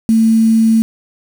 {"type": "tone with quantisation", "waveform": "sine", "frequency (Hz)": 223.8, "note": "A3", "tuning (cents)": 30, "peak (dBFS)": -7, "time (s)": [0.09, 0.82], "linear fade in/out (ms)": 0, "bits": 5, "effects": []}